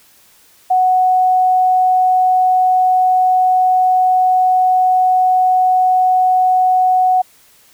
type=tone; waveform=sine; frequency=740 Hz; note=F#5; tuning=in tune; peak=-9 dBFS; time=0.7-7.22 s; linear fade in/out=10 ms; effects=white hiss -49 dBFS RMS until 7.73 s